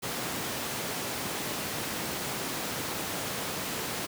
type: high-pass noise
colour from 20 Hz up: pink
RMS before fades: -34 dBFS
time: 0.02-4.07 s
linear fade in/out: 20 ms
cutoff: 150 Hz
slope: 12 dB/octave
effects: none